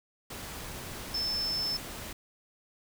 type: tone in noise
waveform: sine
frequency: 5274 Hz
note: E8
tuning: in tune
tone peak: -29 dBFS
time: 1.14-1.77 s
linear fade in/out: 5 ms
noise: pink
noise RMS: -41 dBFS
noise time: 0.3-2.13 s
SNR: +9 dB
effects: none